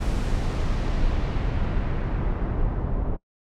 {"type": "noise with low-pass filter sweep", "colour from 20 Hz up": "brown", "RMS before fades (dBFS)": -24, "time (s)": [0, 3.17], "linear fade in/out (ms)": 20, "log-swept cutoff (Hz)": [10000, 900], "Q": 0.77, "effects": ["noise-tail reverb RT60 0.1 s tail -20 dB re dry"]}